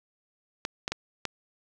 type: clicks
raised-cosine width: 0.2 ms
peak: -12 dBFS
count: 4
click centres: 0.651 / 0.879 / 0.92 / 1.253 s
effects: none